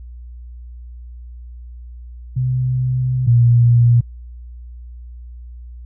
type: tone pair in turn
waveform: sine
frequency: 127.6 / 119.23 Hz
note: C3 / A#2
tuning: -43 / +39 cents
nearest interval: minor second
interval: 118 cents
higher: first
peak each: -15 / -8 dBFS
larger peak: second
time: 2.36-3.27 / 3.27-4.01 s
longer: first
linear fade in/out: 10 ms
effects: added 60 Hz sine -32 dBFS peak until 5.85 s